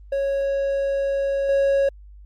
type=tone with level steps; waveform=triangle; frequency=552 Hz; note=C#5; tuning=7 cents flat; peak=-18 / -14 dBFS; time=0.12-1.89 s; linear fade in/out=5 ms; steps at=1.49 s; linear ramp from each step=2 ms; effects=added 50 Hz sine -41 dBFS peak until 2.25 s + Opus 24 kbps